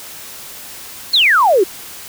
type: exponential sweep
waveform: sine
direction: down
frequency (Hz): 4435 to 346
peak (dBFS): -8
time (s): 1.13-1.64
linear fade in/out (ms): 10
effects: white hiss -33 dBFS RMS until 2.08 s